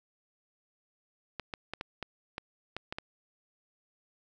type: clicks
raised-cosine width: 0.3 ms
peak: -20 dBFS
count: 9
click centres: 1.397 / 1.538 / 1.736 / 1.811 / 2.027 / 2.381 / 2.766 / 2.925 / 2.985 s
effects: none